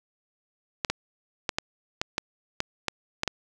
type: clicks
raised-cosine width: 0.2 ms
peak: -8 dBFS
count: 10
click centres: 0.848 / 0.9 / 1.492 / 1.585 / 2.015 / 2.181 / 2.604 / 2.883 / 3.234 / 3.277 s
effects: none